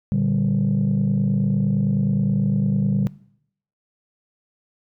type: chord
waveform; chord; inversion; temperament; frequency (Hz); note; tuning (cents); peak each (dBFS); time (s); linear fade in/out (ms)
sine; G minor; first; equal; 116.54 / 146.83 / 196; Bb2 / D3 / G3; 0 / 0 / 0; -23 / -20 / -19; 0.12-3.07; 0
effects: noise-tail reverb RT60 0.7 s tail -21 dB re dry + tanh soft clip ceiling -13 dBFS